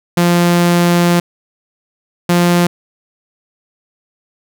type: tone pair in turn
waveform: sawtooth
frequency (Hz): 173.7 / 174.62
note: F3 / F3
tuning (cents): -9 / 0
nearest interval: unison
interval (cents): 9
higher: second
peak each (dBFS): -5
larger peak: neither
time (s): 0.17-1.2 / 2.29-2.67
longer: first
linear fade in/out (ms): 5
effects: none